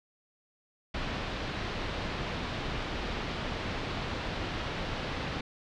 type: low-pass noise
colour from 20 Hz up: pink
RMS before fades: -35 dBFS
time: 0.94-5.41 s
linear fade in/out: 5 ms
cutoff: 4200 Hz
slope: 24 dB/octave
effects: none